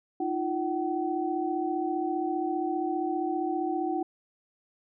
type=tone cluster; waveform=sine; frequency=312.3 / 347.4 / 758 Hz; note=D#4 / F4 / F#5; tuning=+7 / -9 / +42 cents; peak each=-31 dBFS; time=0.2-4.03 s; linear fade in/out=5 ms; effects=none